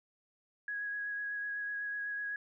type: tone with vibrato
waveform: sine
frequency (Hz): 1661.2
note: G#6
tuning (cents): 0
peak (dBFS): -35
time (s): 0.68-2.36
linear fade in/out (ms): 2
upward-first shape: sine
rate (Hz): 8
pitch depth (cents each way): 14
effects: none